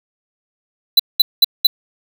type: tone bursts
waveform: square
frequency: 3990 Hz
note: B7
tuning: 17 cents sharp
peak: -6 dBFS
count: 4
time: 0.97-1.67 s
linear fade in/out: 5 ms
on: 25 ms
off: 200 ms
effects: none